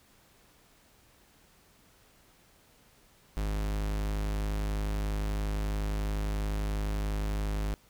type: tone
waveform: 45% pulse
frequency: 51.5 Hz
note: G#1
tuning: 14 cents flat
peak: -29 dBFS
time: 3.37-7.74 s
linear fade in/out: 0 ms
effects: pink hiss -62 dBFS RMS until 7.89 s